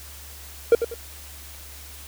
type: tone with echo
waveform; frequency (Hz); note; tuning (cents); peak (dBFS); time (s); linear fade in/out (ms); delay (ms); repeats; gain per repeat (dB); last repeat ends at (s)
triangle; 466.2; A#4; 0; -8; 0.72-0.75; 2; 96; 2; -10; 0.942
effects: added 71 Hz sine -43 dBFS peak until 2.07 s + white hiss -43 dBFS RMS until 2.07 s